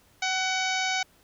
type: harmonic tone with a mistuned harmonic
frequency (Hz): 754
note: F#5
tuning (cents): +32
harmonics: 1 / 2 / 3 / 4 / 5 / 6 / 7 / 8 / 9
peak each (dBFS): -30 / -32 / -30 / -36 / -35 / -38 / -38 / -37 / -41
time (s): 0.22-1.03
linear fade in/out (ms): 5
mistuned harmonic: 2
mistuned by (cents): -20
effects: pink hiss -61 dBFS RMS until 1.23 s